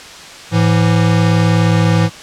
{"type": "tone pair together", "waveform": "square", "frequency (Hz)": [107.66, 167.1], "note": ["A2", "E3"], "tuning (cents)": [-37, 24], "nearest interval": "minor sixth", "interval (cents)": 761, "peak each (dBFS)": -13, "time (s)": [0.51, 2.1], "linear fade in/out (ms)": 50, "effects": ["white hiss -33 dBFS RMS until 2.22 s", "low-pass 6000 Hz 12 dB/octave"]}